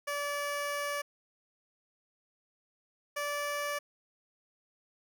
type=tone pair in turn; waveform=15% pulse; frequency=577 / 580.7 Hz; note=D5 / D5; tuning=-31 / -20 cents; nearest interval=unison; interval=11 cents; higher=second; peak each=-26 dBFS; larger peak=neither; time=0.07-1.02 / 3.16-3.79 s; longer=first; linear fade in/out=10 ms; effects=none